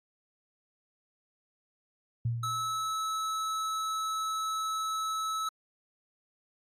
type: tone with exponential decay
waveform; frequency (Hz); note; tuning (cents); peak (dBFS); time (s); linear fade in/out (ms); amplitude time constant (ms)
sine; 117.1; A#2; +8; -25; 2.25-2.94; 5; 150
type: tone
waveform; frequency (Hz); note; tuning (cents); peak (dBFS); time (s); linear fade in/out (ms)
square; 1300; E6; -24; -31; 2.43-5.49; 5
effects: low-pass 12000 Hz 12 dB/octave + AAC 48 kbps

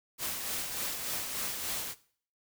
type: noise with tremolo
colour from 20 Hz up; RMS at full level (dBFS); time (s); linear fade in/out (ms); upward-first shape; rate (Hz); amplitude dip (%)
white; -34; 0.18-1.95; 50; sine; 3.4; 40
effects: noise-tail reverb RT60 0.5 s tail -18 dB re dry

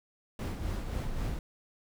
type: noise with tremolo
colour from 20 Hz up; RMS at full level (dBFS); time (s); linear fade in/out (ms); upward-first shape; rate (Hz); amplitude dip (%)
brown; -32; 0.39-1.39; 2; sine; 3.8; 45
effects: none

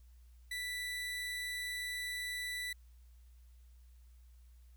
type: tone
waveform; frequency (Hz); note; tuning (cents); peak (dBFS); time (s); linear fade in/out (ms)
30% pulse; 1975.5; B6; 0; -35; 0.51-2.73; 5
effects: added 60 Hz sine -56 dBFS peak until 4.76 s + white hiss -75 dBFS RMS until 4.76 s

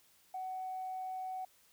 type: tone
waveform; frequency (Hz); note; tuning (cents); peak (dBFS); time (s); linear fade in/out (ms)
sine; 749; F#5; +21; -37; 0.34-1.45; 5
effects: tanh soft clip ceiling -33 dBFS + white hiss -67 dBFS RMS until 1.72 s

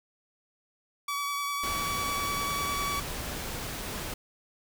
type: tone with vibrato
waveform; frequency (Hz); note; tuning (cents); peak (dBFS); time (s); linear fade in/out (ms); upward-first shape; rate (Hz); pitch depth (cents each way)
sawtooth; 1140; C#6; +48; -26; 1.08-3; 5; triangle; 10; 17
type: noise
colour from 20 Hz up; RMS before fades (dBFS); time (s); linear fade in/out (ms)
pink; -36; 1.63-4.14; 5
effects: none

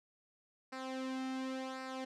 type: tone with flanger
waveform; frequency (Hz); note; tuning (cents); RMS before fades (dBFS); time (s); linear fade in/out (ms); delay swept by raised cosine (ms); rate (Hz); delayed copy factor
sawtooth; 261.6; C4; 0; -41; 0.72-2.05; 10; 0.3 to 1.8; 0.91; -0.7
effects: low-pass 6000 Hz 12 dB/octave

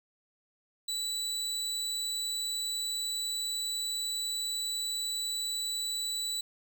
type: tone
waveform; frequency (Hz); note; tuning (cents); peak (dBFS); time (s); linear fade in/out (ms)
30% pulse; 3954; B7; +1; -29; 0.88-6.41; 5
effects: none

